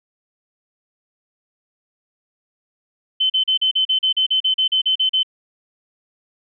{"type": "tone bursts", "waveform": "sine", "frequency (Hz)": 3061, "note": "G7", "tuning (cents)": -42, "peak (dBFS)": -14, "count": 15, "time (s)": [3.2, 5.232], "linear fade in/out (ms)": 10, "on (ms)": 100, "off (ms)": 38, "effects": []}